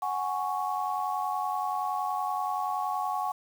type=chord; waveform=sine; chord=F# suspended second; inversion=none; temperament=equal; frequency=740 / 830.6 / 1108.7 Hz; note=F#5 / G#5 / C#6; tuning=0 / 0 / 0 cents; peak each=-32 dBFS; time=0.02-3.32 s; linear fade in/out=5 ms; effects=8-bit